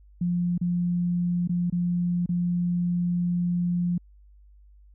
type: tone with dropouts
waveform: sine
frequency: 175.4 Hz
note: F3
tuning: 8 cents sharp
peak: -22 dBFS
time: 0.21-3.98 s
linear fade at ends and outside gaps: 5 ms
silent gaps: 0.579-0.612 / 1.475-1.493 / 1.7-1.724 / 2.261-2.29 s
effects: added 50 Hz sine -50 dBFS peak until 4.94 s